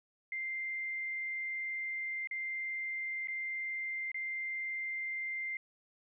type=tone with dropouts; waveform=sine; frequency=2093 Hz; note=C7; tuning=in tune; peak=-35 dBFS; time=0.32-5.57 s; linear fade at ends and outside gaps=2 ms; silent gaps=2.273-2.311 / 3.273-3.283 / 4.117-4.144 s; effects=none